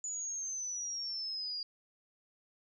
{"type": "exponential sweep", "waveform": "sine", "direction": "down", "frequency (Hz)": [6970, 4787], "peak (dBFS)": -36, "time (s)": [0.04, 1.63], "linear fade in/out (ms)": 2, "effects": []}